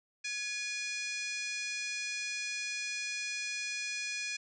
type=harmonic tone with a mistuned harmonic; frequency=843 Hz; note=G#5; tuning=26 cents sharp; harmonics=2 / 3 / 4 / 5 / 6 / 7 / 8 / 9 / 10; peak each=-44 / -37 / -50 / -46 / -44 / -45 / -49 / -56 / -52 dBFS; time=0.24-4.37 s; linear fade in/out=10 ms; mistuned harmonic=3; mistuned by=-57 cents; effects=none